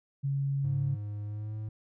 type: tone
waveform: sine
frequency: 138.59 Hz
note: C#3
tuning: in tune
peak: -27 dBFS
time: 0.23-0.96 s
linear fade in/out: 20 ms
type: tone with pitch glide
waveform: triangle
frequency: 103.8 to 107.77 Hz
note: G#2 to A2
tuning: 0 to -35 cents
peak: -32 dBFS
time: 0.64-1.69 s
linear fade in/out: 5 ms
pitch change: +65 cents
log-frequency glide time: 1.24-1.55 s
effects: none